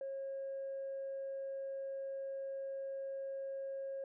sine tone, 543 Hz, C#5, 36 cents flat, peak -38 dBFS, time 0.01-4.04 s, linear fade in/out 2 ms, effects tanh soft clip ceiling -36 dBFS

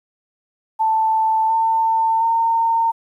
sine tone with pitch steps, 883 / 897.9 / 913.1 Hz, A5 / A5 / A#5, +6 / +35 / -36 cents, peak -14 dBFS, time 0.79-2.92 s, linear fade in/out 20 ms, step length 710 ms, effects 9-bit

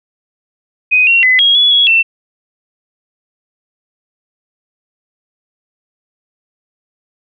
sine tone with pitch steps, 2502 / 2739 / 2021 / 3284 / 3400 / 3346 / 2685 Hz, D#7 / F7 / B6 / G#7 / G#7 / G#7 / E7, +9 / -34 / +39 / -20 / +40 / +12 / +31 cents, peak -6 dBFS, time 0.91-2.03 s, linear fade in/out 20 ms, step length 160 ms, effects none

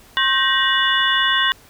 sine tone cluster, 1075 / 1558 / 1882 / 2924 / 3475 Hz, C6 / G6 / A#6 / F#7 / A7, +47 / -11 / +16 / -21 / -22 cents, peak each -21 dBFS, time 0.17-1.52 s, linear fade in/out 0 ms, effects pink hiss -48 dBFS RMS until 1.69 s

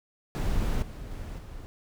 brown noise with level steps, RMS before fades -27 / -39 / -37 / -41 dBFS, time 0.35-1.66 s, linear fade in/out 0 ms, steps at 0.82 / 1.11 / 1.38 s, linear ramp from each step 5 ms, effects none

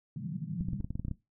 white band-pass noise, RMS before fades -37 dBFS, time 0.16-0.81 s, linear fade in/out 2 ms, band 130 to 190 Hz, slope 48 dB/octave
clicks, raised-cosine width 5 ms, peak -23 dBFS, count 11, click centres 0.609 / 0.686 / 0.733 / 0.804 / 0.845 / 0.906 / 0.955 / 0.996 / 1.05 / 1.083 / 1.113 s
effects noise-tail reverb RT60 0.2 s tail -17 dB re dry

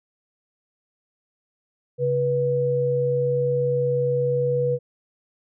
sine tone pair together, 136.9 / 488.4 Hz, C#3 / B4, -21 / -19 cents, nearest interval octave + minor seventh, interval 2202 cents, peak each -25 / -20 dBFS, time 1.98-4.79 s, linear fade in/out 50 ms, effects none

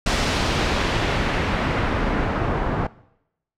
pink noise with low-pass filter sweep, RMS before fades -22 dBFS, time 0.06-2.87 s, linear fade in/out 5 ms, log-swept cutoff 5600 to 1100 Hz, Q 0.85, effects noise-tail reverb RT60 0.8 s tail -20 dB re dry

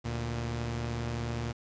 sawtooth tone pair together, 73.9 / 117.38 Hz, D2 / A#2, +11 / +12 cents, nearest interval minor sixth, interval 801 cents, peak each -34 / -29 dBFS, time 0.04-1.53 s, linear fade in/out 20 ms, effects resampled to 16000 Hz + 9-bit

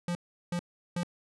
square tone bursts, 174.61 Hz, F3, in tune, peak -30 dBFS, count 3, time 0.08-1.033 s, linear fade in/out 2 ms, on 71 ms, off 370 ms, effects resampled to 24000 Hz

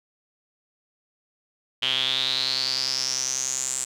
sawtooth tone with band-pass filter sweep, 130 Hz, C3, 11 cents flat, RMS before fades -26 dBFS, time 1.82-3.85 s, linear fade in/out 10 ms, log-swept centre 3100 to 7800 Hz, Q 8.8, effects none

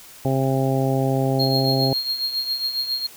harmonic tone, 133.5 Hz, C3, 35 cents sharp, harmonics 1 / 2 / 3 / 4 / 5 / 6, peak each -21 / -24 / -26 / -27 / -28 / -29 dBFS, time 0.25-1.93 s, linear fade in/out 2 ms
triangle tone with tremolo, 4244 Hz, C8, 24 cents sharp, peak -18 dBFS, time 1.39-3.07 s, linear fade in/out 10 ms, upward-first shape triangle, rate 7.3 Hz, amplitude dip 70%
effects white hiss -44 dBFS RMS until 3.16 s

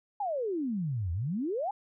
sine exponential two-way sweep, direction down then up, 854 to 80.4 to 854 Hz, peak -29 dBFS, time 0.2-1.71 s, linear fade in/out 5 ms, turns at 1.12 s, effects none

